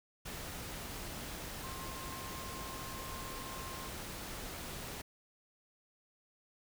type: tone in noise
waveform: sine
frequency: 1060 Hz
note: C6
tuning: 22 cents sharp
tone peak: -48 dBFS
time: 1.63-3.89 s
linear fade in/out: 10 ms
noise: pink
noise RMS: -44 dBFS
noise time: 0.25-5.02 s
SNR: -7 dB
effects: none